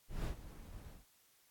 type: noise with ADSR envelope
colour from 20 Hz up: brown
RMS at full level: -36 dBFS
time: 0.08-1.06 s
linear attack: 170 ms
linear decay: 100 ms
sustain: -15 dB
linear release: 170 ms
effects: white hiss -70 dBFS RMS until 1.5 s + AAC 64 kbps